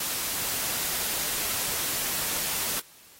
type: noise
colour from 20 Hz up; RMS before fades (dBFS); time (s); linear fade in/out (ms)
white; -29; 0-2.8; 5
effects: white hiss -53 dBFS RMS until 3.19 s + AAC 48 kbps